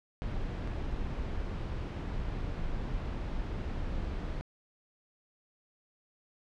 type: noise with dropouts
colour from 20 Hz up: brown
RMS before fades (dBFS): -35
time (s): 0.22-4.41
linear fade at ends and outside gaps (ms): 0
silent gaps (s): 0.675-0.679
effects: low-pass 4000 Hz 12 dB/octave